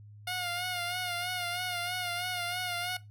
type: tone with vibrato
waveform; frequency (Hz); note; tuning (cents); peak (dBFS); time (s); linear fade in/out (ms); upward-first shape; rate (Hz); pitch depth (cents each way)
10% pulse; 714; F5; +38; -24; 0.27-2.97; 5; sine; 3.1; 44
effects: noise-tail reverb RT60 0.2 s tail -17 dB re dry + added 104 Hz sine -48 dBFS peak until 3.1 s